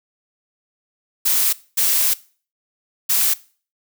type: noise bursts at uneven times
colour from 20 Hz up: blue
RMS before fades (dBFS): -17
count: 3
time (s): 1.25-1.53 / 1.77-2.14 / 3.09-3.34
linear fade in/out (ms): 10
effects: noise-tail reverb RT60 0.4 s tail -20 dB re dry